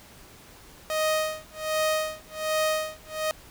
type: tone with tremolo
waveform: sawtooth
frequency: 624 Hz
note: D#5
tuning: 5 cents sharp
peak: -18 dBFS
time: 0.9-3.31 s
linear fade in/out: 0 ms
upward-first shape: sine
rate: 1.3 Hz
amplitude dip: 100%
effects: pink hiss -50 dBFS RMS until 3.5 s